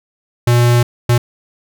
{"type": "tone bursts at uneven times", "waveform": "square", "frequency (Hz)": 120.4, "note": "B2", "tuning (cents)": -44, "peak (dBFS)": -9, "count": 2, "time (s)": [[0.47, 0.83], [1.09, 1.18]], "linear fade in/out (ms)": 5, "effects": []}